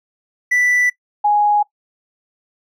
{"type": "tone pair in turn", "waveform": ["triangle", "sine"], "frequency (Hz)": [1975.5, 830.6], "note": ["B6", "G#5"], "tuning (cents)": [0, 0], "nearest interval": "octave + minor third", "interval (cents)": 1500, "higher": "first", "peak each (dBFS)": -11, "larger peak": "neither", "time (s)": [[0.51, 0.9], [1.24, 1.63]], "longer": "neither", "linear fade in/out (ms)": 10, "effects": ["noise-tail reverb RT60 0.1 s tail -20 dB re dry"]}